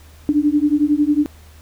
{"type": "beating tone pair", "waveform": "sine", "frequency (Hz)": [290, 301], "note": ["D4", "D4"], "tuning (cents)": [-22, 43], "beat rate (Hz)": 11, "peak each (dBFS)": -16, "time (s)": [0.29, 1.26], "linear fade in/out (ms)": 0, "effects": ["added 77 Hz sine -42 dBFS peak until 1.61 s", "pink hiss -49 dBFS RMS until 1.61 s"]}